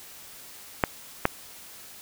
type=clicks; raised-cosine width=0.5 ms; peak=-4 dBFS; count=2; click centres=0.838 / 1.254 s; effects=white hiss -46 dBFS RMS until 2.01 s